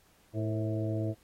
harmonic tone with a mistuned harmonic, 108.8 Hz, A2, 19 cents flat, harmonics 1 / 2 / 3 / 4 / 5 / 6, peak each -31 / -41 / -35 / -43 / -42 / -40 dBFS, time 0.33-1.15 s, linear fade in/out 50 ms, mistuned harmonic 4, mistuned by +75 cents, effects pink hiss -65 dBFS RMS until 1.23 s + AAC 48 kbps

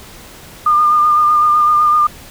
sine tone with vibrato, 1209 Hz, D6, 50 cents sharp, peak -8 dBFS, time 0.66-2.07 s, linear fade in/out 5 ms, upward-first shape sine, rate 7.9 Hz, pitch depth 23 cents each way, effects pink hiss -37 dBFS RMS until 2.3 s

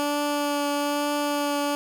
15% pulse tone with vibrato, 290 Hz, D4, 22 cents flat, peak -17 dBFS, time 0-1.75 s, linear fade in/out 0 ms, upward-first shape triangle, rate 1.1 Hz, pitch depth 13 cents each way, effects none

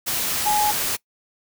sine tone in noise, 839 Hz, G#5, 17 cents sharp, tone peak -18 dBFS, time 0.45-0.72 s, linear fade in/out 20 ms, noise white, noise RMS -24 dBFS, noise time 0.06-0.97 s, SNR +3 dB, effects noise-tail reverb RT60 0.1 s tail -22 dB re dry

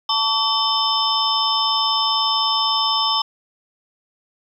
sine tone cluster, 889 / 1140 / 3068 / 3579 / 5260 Hz, A5 / C#6 / G7 / A7 / E8, +18 / +48 / -38 / +29 / -5 cents, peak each -23 dBFS, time 0.09-3.22 s, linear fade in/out 5 ms, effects 8-bit

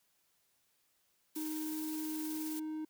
blue noise with tremolo, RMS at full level -44 dBFS, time 1.35-2.6 s, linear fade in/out 10 ms, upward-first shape sine, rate 19 Hz, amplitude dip 25%
triangle tone, 311.1 Hz, D#4, in tune, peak -35 dBFS, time 1.36-2.85 s, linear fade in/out 5 ms
effects white hiss -75 dBFS RMS until 2.89 s

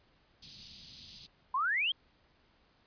white band-stop noise, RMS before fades -42 dBFS, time 0.42-1.27 s, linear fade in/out 10 ms, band 210 to 3600 Hz, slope 24 dB/octave
sine exponential sweep, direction up, 986 to 3308 Hz, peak -28 dBFS, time 1.54-1.92 s, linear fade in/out 5 ms
effects pink hiss -68 dBFS RMS until 2.86 s + resampled to 11025 Hz

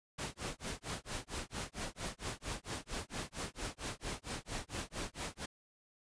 pink noise with tremolo, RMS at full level -39 dBFS, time 0.18-5.46 s, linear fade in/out 10 ms, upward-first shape sine, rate 4.4 Hz, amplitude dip 100%, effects resampled to 22050 Hz

